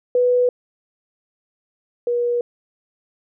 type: tone pair in turn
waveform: sine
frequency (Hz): 493.9 / 480.7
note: B4 / B4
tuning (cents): 0 / -47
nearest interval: unison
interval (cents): 47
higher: first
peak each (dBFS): -13 / -17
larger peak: first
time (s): 0.15-0.49 / 2.07-2.41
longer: neither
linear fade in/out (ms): 2
effects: none